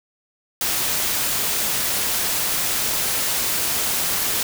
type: noise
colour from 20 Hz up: white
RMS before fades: -22 dBFS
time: 0.61-4.43 s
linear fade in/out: 2 ms
effects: none